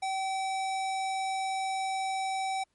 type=tone; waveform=square; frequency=768 Hz; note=G5; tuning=36 cents flat; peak=-30 dBFS; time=0.02-2.64 s; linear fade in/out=10 ms; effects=pink hiss -75 dBFS RMS until 2.74 s + MP3 48 kbps